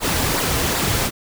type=noise with flanger; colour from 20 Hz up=pink; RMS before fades=-20 dBFS; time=0-1.11 s; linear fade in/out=50 ms; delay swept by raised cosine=0.32 to 5.52 ms; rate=2.6 Hz; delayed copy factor=-0.55; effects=none